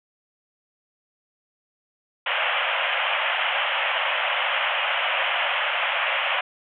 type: band-pass noise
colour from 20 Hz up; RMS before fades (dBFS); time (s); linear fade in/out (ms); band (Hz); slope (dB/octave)
white; -24; 2.26-6.41; 5; 530 to 3200; 96
effects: none